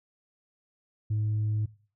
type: tone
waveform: sine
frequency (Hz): 106.9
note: A2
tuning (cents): -49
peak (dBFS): -23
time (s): 1.1-1.66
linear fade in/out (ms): 10
effects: noise-tail reverb RT60 0.4 s tail -20 dB re dry + tanh soft clip ceiling -23 dBFS